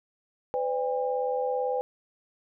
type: tone cluster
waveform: sine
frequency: 505 / 583 / 806 Hz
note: B4 / D5 / G5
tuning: +39 / -13 / +48 cents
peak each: -27 / -35 / -31 dBFS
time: 0.54-1.81 s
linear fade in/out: 0 ms
effects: none